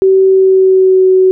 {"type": "tone with pitch glide", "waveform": "sine", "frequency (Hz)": [382.1, 374.5], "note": ["G4", "F#4"], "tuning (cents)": [-44, 21], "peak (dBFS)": -4, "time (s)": [0.02, 1.31], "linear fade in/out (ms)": 0, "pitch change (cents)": -35, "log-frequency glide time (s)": [0.26, 1.06], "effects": []}